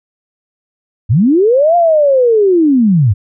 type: linear two-way sweep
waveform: sine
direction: up then down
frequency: 89.1 to 705 to 89.1 Hz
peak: -6 dBFS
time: 1.09-3.14 s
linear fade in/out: 20 ms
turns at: 1.76 s
effects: none